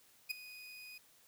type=tone with ADSR envelope; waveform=30% pulse; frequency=2489 Hz; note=D#7; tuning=in tune; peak=-30 dBFS; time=0.29-0.98 s; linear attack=21 ms; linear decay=6 ms; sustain=-17 dB; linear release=4 ms; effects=white hiss -66 dBFS RMS until 1.27 s